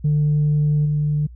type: tone with level steps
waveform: sine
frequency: 149.1 Hz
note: D3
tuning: 27 cents sharp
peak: -13 / -16 dBFS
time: 0.04-1.27 s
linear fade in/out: 10 ms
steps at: 0.85 s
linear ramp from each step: 10 ms
effects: tanh soft clip ceiling -12 dBFS + added 60 Hz sine -37 dBFS peak until 1.35 s